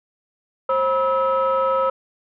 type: tone cluster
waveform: sine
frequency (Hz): 532 / 972 / 1296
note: C5 / B5 / E6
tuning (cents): +29 / -28 / -30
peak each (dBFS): -18 / -24 / -20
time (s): 0.69-1.9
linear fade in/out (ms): 5
effects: tanh soft clip ceiling -11 dBFS